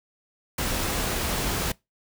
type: noise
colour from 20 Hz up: pink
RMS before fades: -27 dBFS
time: 0.58-1.72 s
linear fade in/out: 5 ms
effects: noise-tail reverb RT60 0.2 s tail -23 dB re dry